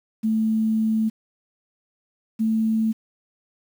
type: tone pair in turn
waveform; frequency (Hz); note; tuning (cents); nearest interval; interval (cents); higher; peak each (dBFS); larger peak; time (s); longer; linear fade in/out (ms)
sine; 220 / 221.4; A3 / A3; 0 / +11; unison; 11; second; -18; neither; 0.23-1.1 / 2.39-2.93; first; 20
effects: 8-bit